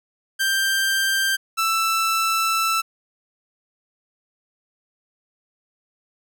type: tone pair in turn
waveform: sawtooth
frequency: 1577 / 1326.1 Hz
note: G6 / E6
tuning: +10 / +10 cents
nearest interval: minor third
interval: 300 cents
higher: first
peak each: -15 dBFS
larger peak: neither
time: 0.39-1.37 / 1.57-2.82 s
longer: second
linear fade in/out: 20 ms
effects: none